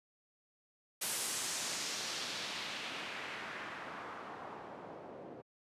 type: noise with low-pass filter sweep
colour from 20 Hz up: white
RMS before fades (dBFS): -42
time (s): 1.01-5.42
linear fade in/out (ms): 10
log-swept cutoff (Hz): 11000 to 500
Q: 1.3
effects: high-pass 150 Hz 12 dB/octave + resampled to 32000 Hz